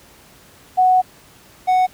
sine / triangle tone pair in turn, 740 / 740 Hz, F#5 / F#5, 0 / 0 cents, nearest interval unison, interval 0 cents, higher neither, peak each -10 dBFS, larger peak neither, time 0.77-1.02 / 1.67-1.87 s, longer first, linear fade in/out 20 ms, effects pink hiss -47 dBFS RMS until 1.93 s + high-pass 60 Hz 12 dB/octave

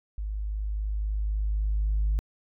sine tone with level ramp, 51.91 Hz, G#1, in tune, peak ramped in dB -29 to -20 dBFS, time 0.18-2.19 s, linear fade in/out 0 ms, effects tanh soft clip ceiling -19 dBFS

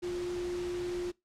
sine tone in noise, 354.2 Hz, F4, 24 cents sharp, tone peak -32 dBFS, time 0.02-1.12 s, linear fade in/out 20 ms, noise pink, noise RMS -45 dBFS, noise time 0.02-1.12 s, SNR +10 dB, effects noise-tail reverb RT60 0.2 s tail -22 dB re dry + low-pass 7000 Hz 12 dB/octave

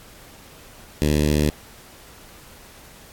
10% pulse tone with notch filter, 74.8 Hz, D2, 32 cents sharp, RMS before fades -19 dBFS, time 1.02-1.5 s, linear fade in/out 0 ms, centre 1200 Hz, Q 0.77, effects pink hiss -46 dBFS RMS until 3.12 s + AAC 64 kbps

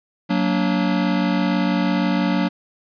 square chord, Gb augmented, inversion none, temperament just, 185 / 231.2 / 289.1 Hz, Gb3 / Bb3 / D4, 0 / -14 / -27 cents, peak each -21 / -24 / -23 dBFS, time 0.29-2.49 s, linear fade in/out 20 ms, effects resampled to 11025 Hz + 9-bit

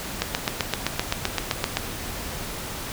click train, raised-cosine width 0.2 ms, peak -4 dBFS, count 13, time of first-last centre 0.22-1.77 s, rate 7.74 Hz, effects pink hiss -33 dBFS RMS until 2.92 s

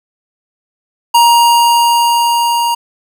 square tone with level ramp, 942 Hz, A#5, 18 cents sharp, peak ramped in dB -5 to -12 dBFS, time 1.14-2.75 s, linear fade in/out 10 ms, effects none

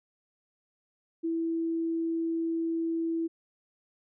sine tone, 329.6 Hz, E4, in tune, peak -27 dBFS, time 1.23-3.28 s, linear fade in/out 20 ms, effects none

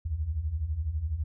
sine beating tone pair, 69.3 / 81.3 Hz, C#2 / E2, 0 / -23 cents, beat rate 12 Hz, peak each -34 / -29 dBFS, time 0.05-1.24 s, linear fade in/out 10 ms, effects none

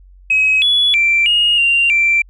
sine tone with pitch steps, 2548 / 3406 / 2350 / 2863 / 2773 / 2350 Hz, D#7 / G#7 / D7 / F7 / F7 / D7, +41 / +43 / +1 / +42 / -13 / +1 cents, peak -9 dBFS, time 0.3-2.22 s, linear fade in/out 5 ms, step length 320 ms, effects tanh soft clip ceiling -5 dBFS + added 46 Hz sine -40 dBFS peak until 2.29 s

